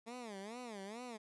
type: tone with vibrato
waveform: 15% pulse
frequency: 220 Hz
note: A3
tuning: in tune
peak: -39 dBFS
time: 0.06-1.18 s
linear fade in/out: 20 ms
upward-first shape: sine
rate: 2.3 Hz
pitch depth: 230 cents each way
effects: resampled to 24000 Hz